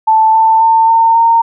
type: tone with pitch steps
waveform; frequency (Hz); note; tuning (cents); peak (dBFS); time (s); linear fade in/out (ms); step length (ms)
sine; 880 / 889.7 / 899.5 / 909.5 / 919.5; A5 / A5 / A5 / A#5 / A#5; 0 / +19 / +38 / -43 / -24; -5; 0.07-1.42; 10; 270
effects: none